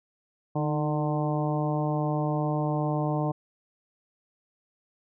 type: harmonic tone with a mistuned harmonic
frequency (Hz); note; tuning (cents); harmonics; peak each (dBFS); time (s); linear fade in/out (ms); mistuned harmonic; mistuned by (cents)
149.9; D3; +36; 1 / 2 / 3 / 4 / 5 / 6 / 7; -27 / -31 / -36 / -33 / -34 / -37 / -39; 0.55-3.32; 10; 2; +43
effects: none